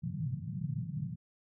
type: band-pass noise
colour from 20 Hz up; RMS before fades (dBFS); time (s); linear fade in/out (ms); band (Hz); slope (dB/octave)
pink; -37; 0.02-1.16; 20; 110 to 180; 48
effects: none